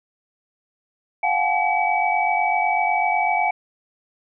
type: tone cluster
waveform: sine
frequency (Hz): 711 / 759 / 851 / 2283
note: F5 / F#5 / G#5 / D7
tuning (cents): +31 / +44 / +42 / -50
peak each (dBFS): -23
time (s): 1.23-3.51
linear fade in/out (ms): 5
effects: none